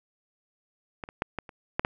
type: clicks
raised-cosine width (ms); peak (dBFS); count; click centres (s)
0.5; -20 / -27 / -11 / -16 / -28 / -9 / -10; 7; 1.038 / 1.089 / 1.221 / 1.387 / 1.492 / 1.795 / 1.849
effects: none